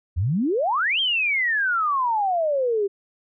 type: exponential two-way sweep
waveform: sine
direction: up then down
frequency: 76.9 to 3240 to 386.6 Hz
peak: -19 dBFS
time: 0.16-2.88 s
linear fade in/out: 20 ms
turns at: 1 s
effects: none